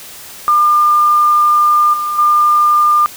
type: tone with level steps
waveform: sine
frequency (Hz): 1202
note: D6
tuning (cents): +40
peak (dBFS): -7 / -15 / -7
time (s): 0.48-3.06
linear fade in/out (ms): 0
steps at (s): 1.93 / 2.18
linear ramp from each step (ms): 10
effects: white hiss -33 dBFS RMS until 3.16 s